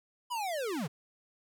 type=linear sweep; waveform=square; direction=down; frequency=1009 to 121.2 Hz; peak=-33 dBFS; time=0.3-0.88 s; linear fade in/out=20 ms; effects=none